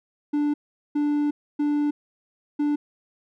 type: tone bursts at uneven times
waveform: triangle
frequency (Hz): 293.7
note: D4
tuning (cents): 0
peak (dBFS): -18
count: 4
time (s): 0.33-0.54 / 0.95-1.31 / 1.59-1.91 / 2.59-2.76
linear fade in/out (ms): 10
effects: none